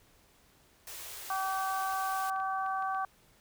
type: band-stop noise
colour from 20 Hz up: white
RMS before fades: -44 dBFS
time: 0.87-2.3 s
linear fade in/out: 2 ms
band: 110 to 330 Hz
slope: 96 dB/octave
type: harmonic tone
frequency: 383.5 Hz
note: G4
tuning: 38 cents flat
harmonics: 2 / 3 / 4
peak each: -33 / -34 / -40 dBFS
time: 1.3-3.05 s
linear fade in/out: 2 ms
type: clicks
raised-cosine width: 0.3 ms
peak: -36 dBFS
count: 5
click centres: 2.362 / 2.401 / 2.663 / 2.824 / 2.947 s
effects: pink hiss -64 dBFS RMS until 3.4 s